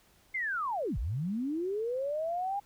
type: linear two-way sweep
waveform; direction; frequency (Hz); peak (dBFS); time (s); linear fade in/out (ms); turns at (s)
sine; down then up; 2152 to 42.6 to 818; -30; 0.34-2.6; 10; 0.98
effects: pink hiss -64 dBFS RMS until 2.65 s